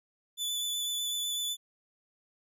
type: tone with vibrato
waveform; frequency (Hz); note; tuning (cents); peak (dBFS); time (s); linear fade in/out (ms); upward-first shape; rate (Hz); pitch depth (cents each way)
sawtooth; 3482; A7; -19; -28; 0.37-1.57; 50; sine; 8; 13
effects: none